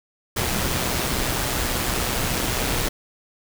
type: noise with amplitude modulation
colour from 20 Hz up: pink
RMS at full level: -22 dBFS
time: 0.36-2.89 s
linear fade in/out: 10 ms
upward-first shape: sine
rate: 125 Hz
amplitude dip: 40%
effects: none